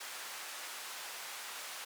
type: band-pass noise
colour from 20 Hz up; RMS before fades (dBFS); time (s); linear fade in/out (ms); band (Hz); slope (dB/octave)
pink; -45; 0-1.85; 10; 970 to 14000; 12
effects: none